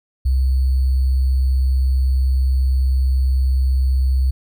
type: tone with sample-and-hold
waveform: sine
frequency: 65.41 Hz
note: C2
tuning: in tune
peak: -13 dBFS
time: 0.25-4.31 s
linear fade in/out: 10 ms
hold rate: 4410 Hz
effects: none